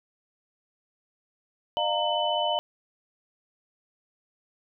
sine tone cluster, 604 / 699 / 922 / 3005 Hz, D5 / F5 / A#5 / F#7, +48 / +1 / -19 / +26 cents, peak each -29 dBFS, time 1.77-2.59 s, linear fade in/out 0 ms, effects none

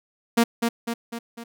sawtooth tone with echo, 233.1 Hz, A#3, in tune, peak -11 dBFS, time 0.37-0.44 s, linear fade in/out 10 ms, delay 250 ms, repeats 4, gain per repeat -5 dB, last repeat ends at 1.44 s, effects none

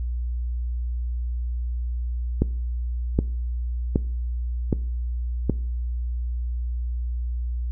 click train, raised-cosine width 3 ms, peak -6 dBFS, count 5, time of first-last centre 2.42-5.497 s, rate 1.3 Hz, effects noise-tail reverb RT60 0.5 s tail -21 dB re dry + added 60 Hz sine -24 dBFS peak until 7.71 s

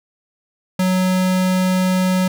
square tone, 185 Hz, F#3, in tune, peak -15 dBFS, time 0.79-2.28 s, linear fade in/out 5 ms, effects none

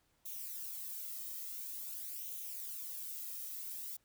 violet noise with flanger, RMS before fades -44 dBFS, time 0.25-3.97 s, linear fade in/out 10 ms, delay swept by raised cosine 0.3 to 1.6 ms, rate 0.48 Hz, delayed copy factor +0.55, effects pink hiss -75 dBFS RMS until 4.04 s

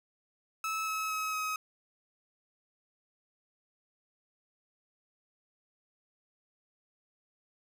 30% pulse tone with pitch steps, 1300 / 1289.5 / 1279.1 / 1268.8 Hz, E6 / E6 / D#6 / D#6, -24 / -39 / +47 / +33 cents, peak -29 dBFS, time 0.64-1.56 s, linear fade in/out 2 ms, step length 230 ms, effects none

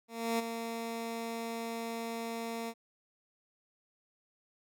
15% pulse tone with ADSR envelope, 229.6 Hz, A#3, 26 cents flat, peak -22 dBFS, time 0.08-2.74 s, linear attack 310 ms, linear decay 17 ms, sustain -8 dB, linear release 55 ms, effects none

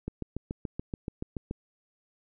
click train, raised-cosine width 3 ms, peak -20 dBFS, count 11, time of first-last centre 0.08-1.511 s, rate 6.99 Hz, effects none

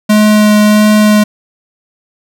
square tone with vibrato, 211.3 Hz, G#3, 30 cents sharp, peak -5 dBFS, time 0.09-1.24 s, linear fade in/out 10 ms, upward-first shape sine, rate 1.5 Hz, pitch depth 9 cents each way, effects none

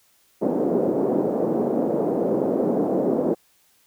white band-pass noise, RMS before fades -22 dBFS, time 0.41-3.35 s, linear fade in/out 20 ms, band 190 to 540 Hz, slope 24 dB/octave, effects white hiss -61 dBFS RMS until 3.86 s

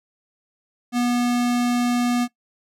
square tone, 242.9 Hz, B3, 29 cents flat, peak -19 dBFS, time 0.92-2.28 s, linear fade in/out 50 ms, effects noise-tail reverb RT60 0.1 s tail -18 dB re dry + low-pass 12000 Hz 12 dB/octave

